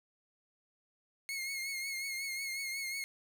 sawtooth tone with vibrato, 2164 Hz, C#7, 42 cents flat, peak -33 dBFS, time 1.29-3.04 s, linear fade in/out 0 ms, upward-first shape triangle, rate 5.5 Hz, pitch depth 52 cents each way, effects none

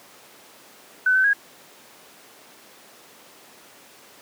sine tone with pitch steps, 1509 / 1530 / 1643 Hz, F#6 / G6 / G#6, +34 / -42 / -19 cents, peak -15 dBFS, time 1.06-1.333 s, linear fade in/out 5 ms, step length 91 ms, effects pink hiss -48 dBFS RMS until 4.21 s + high-pass 300 Hz 12 dB/octave

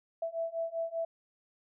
sine beating tone pair, 659 / 664.1 Hz, E5 / E5, -1 / +13 cents, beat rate 5.1 Hz, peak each -36 / -35 dBFS, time 0.22-1.05 s, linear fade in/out 5 ms, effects none

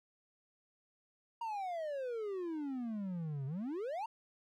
triangle exponential two-way sweep, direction down then up, 946 to 130.81 to 946 Hz, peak -35 dBFS, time 1.41-4.06 s, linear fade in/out 5 ms, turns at 3.46 s, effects none

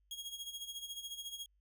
sawtooth tone with tremolo, 3287 Hz, G#7, 19 cents flat, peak -37 dBFS, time 0.11-1.46 s, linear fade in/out 2 ms, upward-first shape sine, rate 14 Hz, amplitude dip 70%, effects added 50 Hz sine -70 dBFS peak until 1.6 s

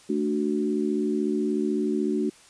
sine chord, D major, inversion second, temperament equal, 220 / 293.7 / 370 Hz, A3 / D4 / F#4, 0 / 0 / 0 cents, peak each -27 dBFS, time 0.09-2.3 s, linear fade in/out 10 ms, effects white hiss -53 dBFS RMS until 2.49 s + resampled to 22050 Hz

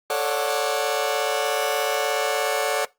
sawtooth chord, D major seventh, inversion second, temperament just, 440.5 / 550.6 / 587.3 / 734.2 Hz, A4 / C#5 / D5 / F#5, +2 / -12 / 0 / -14 cents, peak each -23 dBFS, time 0.1-2.85 s, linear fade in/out 2 ms, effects noise-tail reverb RT60 0.2 s tail -20 dB re dry + Opus 24 kbps

